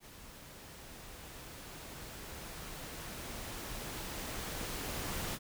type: noise with level ramp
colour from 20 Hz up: pink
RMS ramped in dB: -53 to -38 dBFS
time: 0-5.39 s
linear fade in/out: 50 ms
effects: none